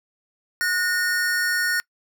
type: tone pair together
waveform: square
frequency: 1456 / 1833.4 Hz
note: F#6 / A#6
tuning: -28 / -29 cents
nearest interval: major third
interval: 399 cents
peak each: -24 / -24 dBFS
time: 0.61-1.8 s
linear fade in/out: 0 ms
effects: noise-tail reverb RT60 0.1 s tail -25 dB re dry